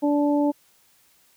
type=harmonic tone; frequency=290.8 Hz; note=D4; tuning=17 cents flat; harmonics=1 / 2 / 3; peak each=-19 / -25 / -29 dBFS; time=0.02-0.52 s; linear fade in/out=20 ms; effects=white hiss -60 dBFS RMS until 1.36 s